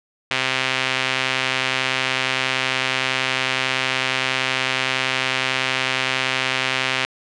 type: tone with band-pass filter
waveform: sawtooth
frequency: 130.81 Hz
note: C3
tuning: in tune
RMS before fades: -22 dBFS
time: 0.31-7.05 s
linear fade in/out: 0 ms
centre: 2600 Hz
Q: 1.6
effects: resampled to 22050 Hz